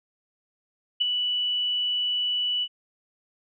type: tone with ADSR envelope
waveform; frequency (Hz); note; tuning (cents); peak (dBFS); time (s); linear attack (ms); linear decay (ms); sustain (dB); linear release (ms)
sine; 2960; F#7; 0; -17; 1-2.68; 16; 11; -6; 55
effects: none